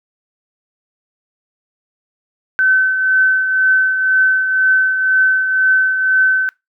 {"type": "tone with tremolo", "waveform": "sine", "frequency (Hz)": 1527, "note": "G6", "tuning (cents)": -46, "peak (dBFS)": -8, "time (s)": [2.59, 6.49], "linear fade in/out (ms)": 0, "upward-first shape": "triangle", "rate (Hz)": 2, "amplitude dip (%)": 55, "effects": ["noise-tail reverb RT60 0.2 s tail -24 dB re dry"]}